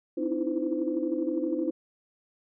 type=tone cluster; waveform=sine; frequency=257.9 / 304.3 / 324.1 / 336.6 / 513 Hz; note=C4 / D#4 / E4 / E4 / C5; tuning=-25 / -38 / -29 / +36 / -34 cents; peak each=-35 / -31 / -31 / -32 / -34 dBFS; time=0.17-1.71 s; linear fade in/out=10 ms; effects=tanh soft clip ceiling -15 dBFS